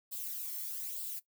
violet noise with flanger, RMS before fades -40 dBFS, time 0.11-1.2 s, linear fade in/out 20 ms, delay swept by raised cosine 0.24 to 0.96 ms, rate 1.1 Hz, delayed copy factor +0.5, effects noise-tail reverb RT60 0.1 s tail -17 dB re dry

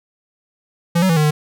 square tone with pitch steps, 170.4 / 188.3 / 165 / 152.5 / 150.9 Hz, F3 / F#3 / E3 / D#3 / D3, -42 / +31 / +2 / -34 / +47 cents, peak -13 dBFS, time 0.95-1.31 s, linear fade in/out 10 ms, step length 72 ms, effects none

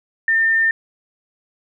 sine tone, 1805 Hz, A6, 44 cents sharp, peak -13 dBFS, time 0.28-0.71 s, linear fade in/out 2 ms, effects none

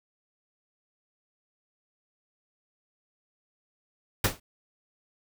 pink noise with exponential decay, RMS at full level -19 dBFS, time 4.24-4.4 s, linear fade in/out 5 ms, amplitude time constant 33 ms, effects none

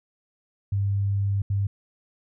sine tone bursts at uneven times, 99.6 Hz, G2, 28 cents sharp, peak -21 dBFS, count 2, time 0.72-1.42 / 1.5-1.67 s, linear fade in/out 5 ms, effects none

